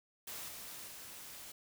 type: noise with level steps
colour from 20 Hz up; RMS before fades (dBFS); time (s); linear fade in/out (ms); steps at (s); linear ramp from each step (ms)
white; -45 / -48 / -50; 0.27-1.52; 5; 0.48 / 0.87; 10
effects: none